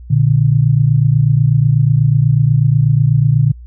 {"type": "tone pair together", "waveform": "sine", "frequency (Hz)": [118.84, 147], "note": ["A#2", "D3"], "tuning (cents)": [34, 2], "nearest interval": "major third", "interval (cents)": 368, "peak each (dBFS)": -11, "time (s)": [0.1, 3.52], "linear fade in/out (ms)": 10, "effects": ["added 60 Hz sine -31 dBFS peak until 3.66 s"]}